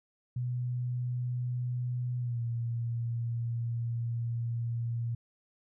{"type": "tone with pitch glide", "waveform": "sine", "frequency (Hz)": [123.47, 117.22], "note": ["B2", "A#2"], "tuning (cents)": [0, 10], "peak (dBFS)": -30, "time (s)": [0.36, 5.15], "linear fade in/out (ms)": 5, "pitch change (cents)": -90, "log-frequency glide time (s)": [2.19, 2.41], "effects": []}